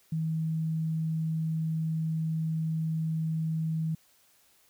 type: tone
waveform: sine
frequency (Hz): 160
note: D#3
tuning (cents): +49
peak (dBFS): -27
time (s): 0.12-3.95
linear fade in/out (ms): 5
effects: white hiss -64 dBFS RMS until 4.69 s